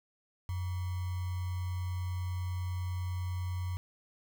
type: tone with sample-and-hold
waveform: sine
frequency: 90 Hz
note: F#2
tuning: 47 cents flat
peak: -32 dBFS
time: 0.49-3.77 s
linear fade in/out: 0 ms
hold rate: 1050 Hz
effects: none